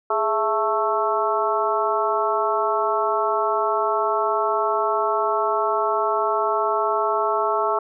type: harmonic tone with a mistuned harmonic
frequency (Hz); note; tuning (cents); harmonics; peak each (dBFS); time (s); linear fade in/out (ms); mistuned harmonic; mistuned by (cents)
220.4; A3; +3; 2 / 3 / 4 / 5 / 6; -25 / -25 / -25 / -25 / -25; 0.1-7.79; 5; 2; -91
effects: none